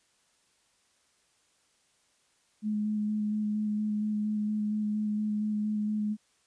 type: tone with vibrato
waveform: sine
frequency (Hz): 211.5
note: G#3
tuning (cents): +32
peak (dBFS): -27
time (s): 2.62-6.17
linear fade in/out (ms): 50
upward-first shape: square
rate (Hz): 4.3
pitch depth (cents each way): 11
effects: white hiss -69 dBFS RMS until 6.46 s + resampled to 22050 Hz